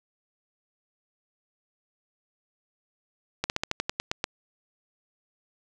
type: slowing click train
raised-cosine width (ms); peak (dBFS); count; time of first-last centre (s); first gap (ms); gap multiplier
0.2; -9; 10; 3.44-4.241; 59; 1.1
effects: none